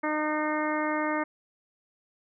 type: harmonic tone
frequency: 305.1 Hz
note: D#4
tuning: 34 cents flat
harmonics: 1 / 2 / 3 / 4 / 5 / 6 / 7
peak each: -30 / -32 / -33 / -34 / -38 / -36 / -37 dBFS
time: 0.03-1.24 s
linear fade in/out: 10 ms
effects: none